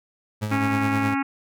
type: tone with tremolo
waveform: 30% pulse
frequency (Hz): 106.3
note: G#2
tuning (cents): +41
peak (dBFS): -20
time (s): 0.41-1.15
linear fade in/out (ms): 20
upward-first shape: triangle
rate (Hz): 9.6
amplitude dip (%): 55
type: harmonic tone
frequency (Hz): 275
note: C#4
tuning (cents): -14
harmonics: 1 / 3 / 4 / 5 / 6 / 7 / 8 / 9 / 10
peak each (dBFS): -23 / -29 / -33 / -31 / -36 / -36 / -35 / -36 / -43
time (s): 0.51-1.23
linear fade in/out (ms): 10
effects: none